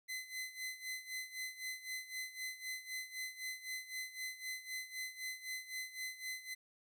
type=tone with tremolo; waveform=sawtooth; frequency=2036 Hz; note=C7; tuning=48 cents flat; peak=-36 dBFS; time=0.08-6.55 s; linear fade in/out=20 ms; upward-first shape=sine; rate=3.9 Hz; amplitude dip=80%; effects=none